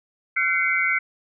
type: tone cluster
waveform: sine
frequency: 1368 / 1513 / 2072 / 2252 Hz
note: F6 / F#6 / C7 / C#7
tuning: -36 / +38 / -17 / +27 cents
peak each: -28 / -26 / -22 / -24 dBFS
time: 0.36-0.99 s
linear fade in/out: 10 ms
effects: none